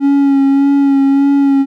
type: tone with vibrato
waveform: triangle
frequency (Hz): 277.2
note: C#4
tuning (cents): 0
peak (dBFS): -5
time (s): 0-1.66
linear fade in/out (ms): 50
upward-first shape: sine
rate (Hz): 1.7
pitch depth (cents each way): 22
effects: none